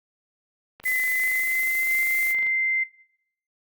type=click train; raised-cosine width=0.3 ms; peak=-26 dBFS; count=43; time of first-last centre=0.8-2.467 s; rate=25.2 Hz
type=noise; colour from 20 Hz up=violet; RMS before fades=-32 dBFS; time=0.83-2.35 s; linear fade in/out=50 ms
type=tone with pitch glide; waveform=sine; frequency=2026 to 2082 Hz; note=B6 to C7; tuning=+44 to -9 cents; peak=-21 dBFS; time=0.85-2.84 s; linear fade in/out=10 ms; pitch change=+47 cents; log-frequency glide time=1.14-2.02 s
effects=noise-tail reverb RT60 0.7 s tail -19 dB re dry + Opus 48 kbps